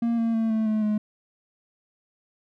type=tone with pitch steps; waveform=triangle; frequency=233.1 / 228.7 / 224.4 / 220.1 / 216 / 211.9 Hz; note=A#3 / A#3 / A3 / A3 / A3 / G#3; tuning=0 / -33 / +34 / +1 / -32 / +35 cents; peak=-19 dBFS; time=0.02-0.98 s; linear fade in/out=5 ms; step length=160 ms; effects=none